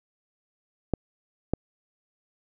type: clicks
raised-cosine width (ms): 2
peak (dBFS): -10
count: 2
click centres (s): 0.937 / 1.536
effects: none